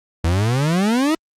40% pulse exponential sweep, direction up, 78.8 to 329.6 Hz, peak -14 dBFS, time 0.24-1.15 s, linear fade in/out 5 ms, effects low-pass 10000 Hz 12 dB/octave + Opus 48 kbps

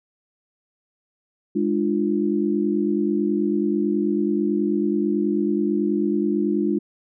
sine chord, D diminished, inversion second, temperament equal with one note detuned, 207.7 / 300 / 349.2 Hz, Ab3 / D4 / F4, 0 / +37 / 0 cents, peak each -23 dBFS, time 1.55-6.79 s, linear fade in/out 10 ms, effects none

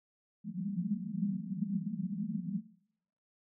white band-pass noise, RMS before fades -36 dBFS, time 0.44-2.62 s, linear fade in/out 50 ms, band 170 to 220 Hz, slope 96 dB/octave, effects noise-tail reverb RT60 0.7 s tail -19 dB re dry

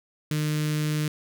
sawtooth tone with notch filter, 151.9 Hz, D#3, 41 cents flat, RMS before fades -26 dBFS, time 0.31-1.08 s, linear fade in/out 2 ms, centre 780 Hz, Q 0.52, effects none

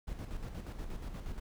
brown noise with tremolo, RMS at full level -39 dBFS, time 0.07-1.4 s, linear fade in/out 10 ms, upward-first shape square, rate 8.4 Hz, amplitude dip 50%, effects none

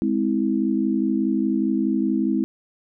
sine chord, Ab augmented, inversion none, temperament just, 207.7 / 259.6 / 324.5 Hz, Ab3 / C4 / E4, 0 / -13 / -27 cents, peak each -23 dBFS, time 0.02-2.44 s, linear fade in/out 0 ms, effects none

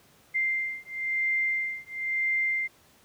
sine beating tone pair, 2093 / 2093.99 Hz, C7 / C7, 0 / +1 cents, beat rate 0.99 Hz, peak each -29 dBFS, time 0.34-2.68 s, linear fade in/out 20 ms, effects pink hiss -59 dBFS RMS until 3.04 s + high-pass 80 Hz 12 dB/octave

